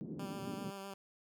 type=band-pass noise; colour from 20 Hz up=white; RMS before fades=-44 dBFS; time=0.01-0.7 s; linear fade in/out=0 ms; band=150 to 280 Hz; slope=24 dB/octave
type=tone with vibrato; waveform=10% pulse; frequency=196 Hz; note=G3; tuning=in tune; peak=-36 dBFS; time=0.19-0.94 s; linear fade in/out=5 ms; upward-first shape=square; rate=7.7 Hz; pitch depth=16 cents each way
effects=none